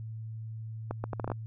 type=accelerating click train; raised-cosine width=1 ms; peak=-19 dBFS; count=8; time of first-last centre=0.91-1.318 s; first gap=130 ms; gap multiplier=0.71; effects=added 111 Hz sine -37 dBFS peak until 1.46 s